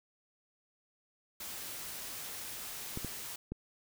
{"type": "noise", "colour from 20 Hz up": "white", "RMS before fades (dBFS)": -43, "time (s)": [1.4, 3.36], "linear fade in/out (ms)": 5}
{"type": "clicks", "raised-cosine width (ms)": 3, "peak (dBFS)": -25, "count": 3, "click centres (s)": [2.974, 3.047, 3.52]}
{"effects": []}